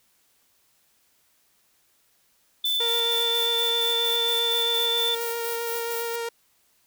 sine tone, 3520 Hz, A7, in tune, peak -22 dBFS, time 2.64-5.15 s, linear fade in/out 5 ms
violet noise with tremolo, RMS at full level -33 dBFS, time 2.65-6.16 s, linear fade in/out 5 ms, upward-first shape square, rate 4.3 Hz, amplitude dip 45%
sawtooth tone with vibrato, 466.2 Hz, A#4, in tune, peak -24 dBFS, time 2.8-6.29 s, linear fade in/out 5 ms, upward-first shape sine, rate 7.5 Hz, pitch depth 12 cents each way
effects white hiss -65 dBFS RMS until 6.86 s

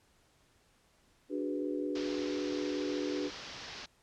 sine chord, G# half-diminished seventh, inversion second, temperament equal, 293.7 / 370 / 415.3 / 493.9 Hz, D4 / F#4 / G#4 / B4, 0 / 0 / 0 / 0 cents, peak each -35 / -38 / -41 / -40 dBFS, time 1.29-3.31 s, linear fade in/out 50 ms
white low-pass noise, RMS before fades -46 dBFS, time 1.95-3.86 s, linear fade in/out 5 ms, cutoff 5700 Hz, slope 48 dB/octave
effects pink hiss -68 dBFS RMS until 4.02 s + low-pass 10000 Hz 12 dB/octave

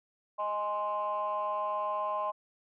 sine chord, Ab major, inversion second, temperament equal, 622.3 / 830.6 / 1046.5 Hz, Eb5 / Ab5 / C6, 0 / 0 / 0 cents, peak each -34 / -36 / -31 dBFS, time 0.38-2.32 s, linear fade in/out 20 ms, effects tanh soft clip ceiling -24 dBFS

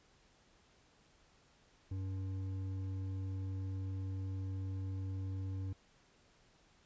sine tone with hard clipping, 95.4 Hz, G2, 47 cents flat, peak -39 dBFS, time 1.91-5.73 s, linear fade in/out 5 ms, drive 7 dB, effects pink hiss -68 dBFS RMS until 6.85 s + resampled to 16000 Hz

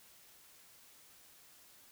silence, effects white hiss -61 dBFS RMS until 1.91 s

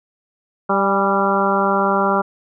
harmonic tone with a mistuned harmonic, 196.3 Hz, G3, 3 cents sharp, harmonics 1 / 2 / 3 / 4 / 5 / 6 / 7, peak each -22 / -22 / -22 / -22 / -22 / -22 / -22 dBFS, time 0.69-2.22 s, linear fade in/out 10 ms, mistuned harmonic 4, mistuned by +34 cents, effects none

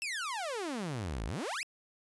sawtooth exponential two-way sweep, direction down then up, 2733 to 48 to 2733 Hz, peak -31 dBFS, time 0.02-1.63 s, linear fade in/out 0 ms, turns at 1.25 s, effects resampled to 24000 Hz

